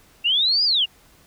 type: linear two-way sweep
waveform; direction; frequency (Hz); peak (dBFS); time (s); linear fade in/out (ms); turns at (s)
sine; up then down; 2681 to 5000 to 2719; -16; 0.24-0.86; 20; 0.64
effects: pink hiss -54 dBFS RMS until 1.26 s